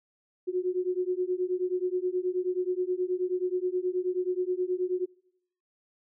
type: beating tone pair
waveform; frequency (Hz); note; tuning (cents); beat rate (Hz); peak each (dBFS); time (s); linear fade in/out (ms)
sine; 360 / 369.4; F#4 / F#4; -47 / -3; 9.4; -29; 0.47-5.06; 20
effects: noise-tail reverb RT60 0.8 s tail -26 dB re dry